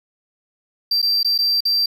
triangle tone with dropouts, 4699 Hz, D8, in tune, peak -14 dBFS, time 0.91-1.86 s, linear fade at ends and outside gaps 5 ms, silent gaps 1.018-1.026 / 1.231-1.246 / 1.379-1.387 / 1.606-1.652 s, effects none

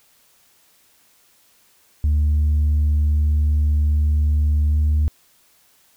sine tone with pitch glide, 74.9 to 75.64 Hz, D2 to D#2, +35 to -48 cents, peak -12 dBFS, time 2.04-5.08 s, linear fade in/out 0 ms, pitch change +17 cents, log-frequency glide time 4.68-4.76 s, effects tanh soft clip ceiling -13 dBFS + white hiss -57 dBFS RMS until 5.96 s

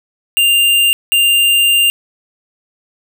square tone bursts at uneven times, 2794 Hz, F7, in tune, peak -9 dBFS, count 2, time 0.37-0.93 / 1.12-1.9 s, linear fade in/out 0 ms, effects none

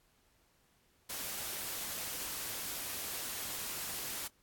white noise, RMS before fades -40 dBFS, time 1.09-4.28 s, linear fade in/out 10 ms, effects pink hiss -71 dBFS RMS until 4.42 s + AAC 64 kbps

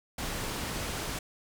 pink low-pass noise, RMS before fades -35 dBFS, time 0.18-1.19 s, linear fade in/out 5 ms, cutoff 12000 Hz, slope 12 dB/octave, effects none

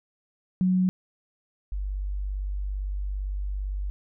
sine tone pair in turn, 184.4 / 48.84 Hz, F#3 / G1, -6 / -6 cents, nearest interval octave + major seventh, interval 2300 cents, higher first, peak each -19 / -27 dBFS, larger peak first, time 0.61-0.89 / 1.72-3.9 s, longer second, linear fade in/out 0 ms, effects none

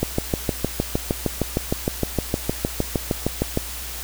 click train, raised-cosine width 2 ms, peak -6 dBFS, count 24, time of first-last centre 0.03-3.574 s, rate 6.49 Hz, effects added 60 Hz sine -35 dBFS peak until 4.03 s + white hiss -33 dBFS RMS until 4.03 s

